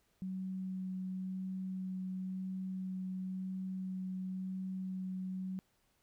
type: tone with vibrato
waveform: sine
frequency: 187.2 Hz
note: F#3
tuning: 20 cents sharp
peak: -37 dBFS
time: 0.22-5.59 s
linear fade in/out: 0 ms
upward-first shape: sine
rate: 0.96 Hz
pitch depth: 8 cents each way
effects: pink hiss -75 dBFS RMS until 6.02 s